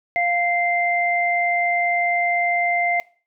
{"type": "tone pair together", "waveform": "sine", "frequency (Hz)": [698.7, 2086], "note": ["F5", "C7"], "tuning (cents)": [1, -6], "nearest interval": "octave + perfect fifth", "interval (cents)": 1893, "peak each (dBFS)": -20, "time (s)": [0.16, 3], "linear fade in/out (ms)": 0, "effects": ["noise-tail reverb RT60 0.4 s tail -22 dB re dry"]}